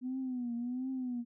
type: tone with vibrato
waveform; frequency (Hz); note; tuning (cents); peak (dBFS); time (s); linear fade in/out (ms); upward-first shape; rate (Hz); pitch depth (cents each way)
sine; 249.1; B3; +15; -33; 0.01-1.25; 50; triangle; 1.4; 110
effects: tanh soft clip ceiling -29 dBFS

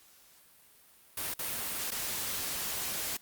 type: noise with dropouts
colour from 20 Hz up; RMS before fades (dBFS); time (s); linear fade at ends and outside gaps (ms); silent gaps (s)
white; -35; 1.17-3.17; 5; 1.34-1.389 / 1.907-1.916
effects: white hiss -60 dBFS RMS until 3.21 s + Opus 48 kbps

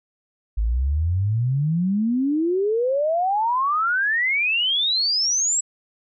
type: exponential sweep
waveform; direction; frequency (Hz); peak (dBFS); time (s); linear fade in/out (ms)
sine; up; 51.2 to 7820; -18; 0.57-5.61; 10
effects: none

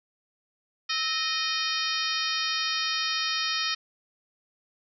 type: harmonic tone with a mistuned harmonic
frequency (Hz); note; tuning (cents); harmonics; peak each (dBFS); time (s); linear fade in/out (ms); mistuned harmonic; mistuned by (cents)
618; D#5; -12; 2 / 3 / 4 / 5 / 6 / 7 / 8 / 9; -34 / -34 / -34 / -34 / -34 / -34 / -34 / -34; 0.89-3.75; 10; 2; +89
effects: none

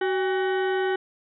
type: harmonic tone with a mistuned harmonic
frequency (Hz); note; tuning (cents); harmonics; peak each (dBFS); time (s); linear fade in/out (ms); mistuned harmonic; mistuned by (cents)
375.9; F#4; +27; 1 / 2 / 3 / 4 / 5 / 6 / 8 / 9 / 10; -23 / -30 / -41 / -32 / -35 / -47 / -40 / -51 / -50; 0.01-0.96; 5; 2; +110
effects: none

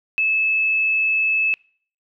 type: tone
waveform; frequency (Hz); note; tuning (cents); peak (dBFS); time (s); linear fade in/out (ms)
sine; 2607; E7; -20; -16; 0.18-1.54; 0
effects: noise-tail reverb RT60 0.5 s tail -25 dB re dry

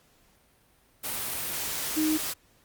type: tone in noise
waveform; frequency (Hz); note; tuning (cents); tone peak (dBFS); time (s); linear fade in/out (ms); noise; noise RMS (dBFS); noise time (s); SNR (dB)
sine; 311.1; D#4; 0; -23; 1.96-2.18; 20; white; -32; 1.03-2.34; +6
effects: pink hiss -63 dBFS RMS until 2.64 s + Opus 48 kbps

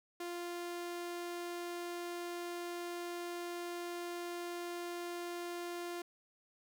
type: tone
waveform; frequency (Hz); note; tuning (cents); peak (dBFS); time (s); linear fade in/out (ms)
sawtooth; 348.3; F4; -5; -36; 0.2-6.02; 5
effects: none

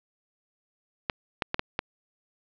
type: clicks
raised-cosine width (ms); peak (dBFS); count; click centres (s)
0.3; -9; 5; 1.098 / 1.422 / 1.544 / 1.594 / 1.791
effects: low-pass 4000 Hz 12 dB/octave

